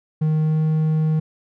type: tone with pitch glide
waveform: triangle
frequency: 155.56 to 156.64 Hz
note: D#3 to D#3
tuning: 0 to +12 cents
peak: -14 dBFS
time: 0.21-1.2 s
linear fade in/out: 10 ms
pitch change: +12 cents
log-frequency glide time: 0.41-0.62 s
effects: none